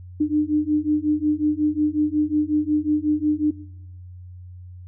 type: beating tone pair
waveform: sine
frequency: 298.8 / 304.3 Hz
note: D4 / D#4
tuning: +30 / -38 cents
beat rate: 5.5 Hz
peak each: -20 / -21 dBFS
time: 0.2-3.51 s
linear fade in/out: 10 ms
effects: noise-tail reverb RT60 0.9 s tail -21 dB re dry + added 90 Hz sine -37 dBFS peak until 4.87 s